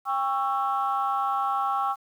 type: chord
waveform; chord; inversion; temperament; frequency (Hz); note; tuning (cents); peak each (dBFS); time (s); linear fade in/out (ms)
sine; C# diminished; second; just; 798.3 / 1108.7 / 1330.5; G5 / C#6 / E6; +31 / 0 / +16; -26 / -27 / -28; 0.05-1.96; 50
effects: tanh soft clip ceiling -16 dBFS + 9-bit